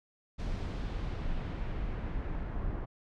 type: noise with low-pass filter sweep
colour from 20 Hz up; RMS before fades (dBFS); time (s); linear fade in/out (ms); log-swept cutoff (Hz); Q
brown; -35; 0.38-2.86; 20; 5500 to 1500; 0.96
effects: none